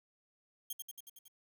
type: tone with echo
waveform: 5% pulse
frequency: 3215 Hz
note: G7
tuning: 43 cents sharp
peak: -29 dBFS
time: 0.7-0.73 s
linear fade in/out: 5 ms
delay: 92 ms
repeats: 6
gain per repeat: -3 dB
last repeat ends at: 1.282 s
effects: 11-bit